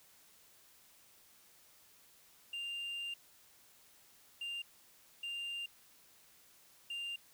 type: tone bursts at uneven times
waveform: sine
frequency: 2794 Hz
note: F7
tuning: in tune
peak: -36 dBFS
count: 4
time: 2.53-3.14 / 4.41-4.62 / 5.23-5.66 / 6.9-7.16 s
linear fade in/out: 5 ms
effects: tanh soft clip ceiling -38 dBFS + white hiss -64 dBFS RMS until 7.33 s